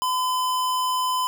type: tone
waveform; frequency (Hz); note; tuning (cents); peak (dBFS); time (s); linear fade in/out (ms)
square; 1015; B5; +47; -22; 0.02-1.27; 0
effects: none